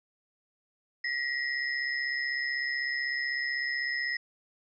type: tone cluster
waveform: sine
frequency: 1910 / 2046 / 5170 Hz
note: A#6 / C7 / E8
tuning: +42 / -39 / -34 cents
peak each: -30 / -37 / -38 dBFS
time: 1.04-4.17 s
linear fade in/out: 5 ms
effects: none